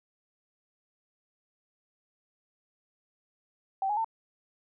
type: tone with pitch steps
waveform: sine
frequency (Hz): 774 / 834.4 / 899.4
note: G5 / G#5 / A5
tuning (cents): -22 / +8 / +38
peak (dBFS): -26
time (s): 3.82-4.045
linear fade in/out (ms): 2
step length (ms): 75
effects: none